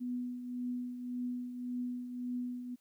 sine tone with tremolo, 246.9 Hz, B3, in tune, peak -33 dBFS, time 0-2.76 s, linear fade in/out 20 ms, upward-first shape triangle, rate 1.8 Hz, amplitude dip 60%, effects white hiss -75 dBFS RMS until 2.8 s

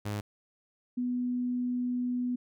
sawtooth / sine tone pair in turn, 103.9 / 247.1 Hz, G#2 / B3, +1 / +1 cents, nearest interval octave + minor third, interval 1500 cents, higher second, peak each -28 dBFS, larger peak neither, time 0.05-0.21 / 0.97-2.36 s, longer second, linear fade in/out 10 ms, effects none

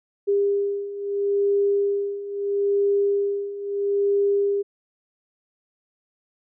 sine beating tone pair, 401.5 / 402.26 Hz, G4 / G4, +41 / +45 cents, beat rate 0.76 Hz, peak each -25 / -21 dBFS, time 0.27-4.63 s, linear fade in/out 20 ms, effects none

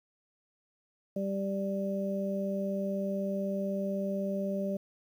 harmonic tone, 196 Hz, G3, in tune, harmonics 1 / 2 / 3, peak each -32 / -39 / -34 dBFS, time 1.16-4.77 s, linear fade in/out 5 ms, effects 10-bit

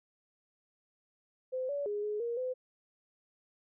sine tone with pitch steps, 514 / 571 / 413.9 / 420.4 / 470.5 / 509 Hz, C5 / D5 / G#4 / G#4 / A#4 / C5, -31 / -49 / -6 / +21 / +16 / -48 cents, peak -32 dBFS, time 1.52-2.54 s, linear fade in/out 20 ms, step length 170 ms, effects none

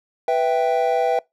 triangle chord, E minor, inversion second, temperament equal, 493.9 / 659.3 / 784 Hz, B4 / E5 / G5, 0 / 0 / 0 cents, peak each -19 dBFS, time 0.28-1.19 s, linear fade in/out 2 ms, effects noise-tail reverb RT60 0.2 s tail -25 dB re dry

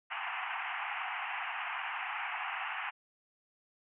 pink band-pass noise, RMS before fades -38 dBFS, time 0.1-2.91 s, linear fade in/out 20 ms, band 730 to 2900 Hz, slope 96 dB/octave, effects none

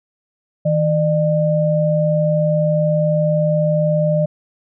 sine tone pair together, 159.11 / 602 Hz, D#3 / D5, +39 / +43 cents, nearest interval octave + major seventh, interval 2304 cents, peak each -16 dBFS, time 0.65-4.26 s, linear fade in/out 10 ms, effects none

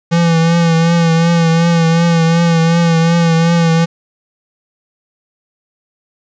square tone with vibrato, 166.9 Hz, E3, 22 cents sharp, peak -9 dBFS, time 0.11-3.86 s, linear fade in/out 20 ms, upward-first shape triangle, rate 2.7 Hz, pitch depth 45 cents each way, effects resampled to 16000 Hz + 8-bit

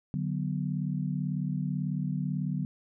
sine chord, B minor, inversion first, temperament equal, 146.83 / 185 / 246.9 Hz, D3 / F#3 / B3, 0 / 0 / 0 cents, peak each -31 / -32 / -37 dBFS, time 0.14-2.65 s, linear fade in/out 0 ms, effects none

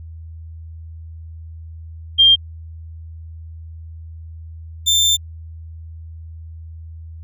sine / 30% pulse tone pair in turn, 3193 / 3571 Hz, G7 / A7, +31 / +25 cents, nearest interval major second, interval 194 cents, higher second, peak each -7 / -10 dBFS, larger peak first, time 2.18-2.36 / 4.86-5.17 s, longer second, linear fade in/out 20 ms, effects added 81 Hz sine -32 dBFS peak until 7.23 s

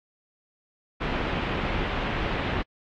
pink low-pass noise, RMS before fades -28 dBFS, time 1-2.63 s, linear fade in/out 20 ms, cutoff 3000 Hz, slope 24 dB/octave, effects AAC 48 kbps

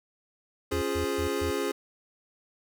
square chord, Db major seventh, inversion none, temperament equal, 277.2 / 349.2 / 415.3 / 523.3 Hz, Db4 / F4 / Ab4 / C5, 0 / 0 / 0 / 0 cents, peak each -35 / -34 / -31 / -37 dBFS, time 0.71-1.72 s, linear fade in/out 10 ms
sine tone bursts, 82.8 Hz, E2, 8 cents sharp, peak -31 dBFS, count 4, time 0.72-1.51 s, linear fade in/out 10 ms, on 100 ms, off 130 ms
effects none

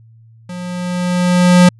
square tone with level ramp, 178.8 Hz, F3, 41 cents sharp, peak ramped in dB -26 to -4 dBFS, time 0.49-1.69 s, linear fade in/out 5 ms, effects added 113 Hz sine -41 dBFS peak until 1.79 s + resampled to 24000 Hz

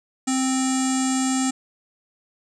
square tone with low-pass filter, 261.6 Hz, C4, in tune, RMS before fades -22 dBFS, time 0.27-1.51 s, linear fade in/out 10 ms, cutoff 7700 Hz, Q 9.4, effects none

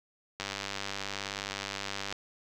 click train, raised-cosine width 0.2 ms, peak -17 dBFS, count 172, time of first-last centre 0.4-2.126 s, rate 99.1 Hz, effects none

